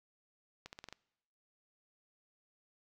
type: accelerating click train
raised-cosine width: 0.2 ms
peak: -29 dBFS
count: 6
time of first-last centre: 0.66-0.926 s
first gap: 69 ms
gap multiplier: 0.87
effects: noise-tail reverb RT60 0.9 s tail -24 dB re dry